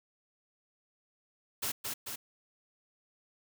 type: noise with echo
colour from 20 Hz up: white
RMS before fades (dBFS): -34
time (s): 1.62-1.72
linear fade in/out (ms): 10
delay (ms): 220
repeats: 2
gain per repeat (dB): -3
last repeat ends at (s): 2.16
effects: none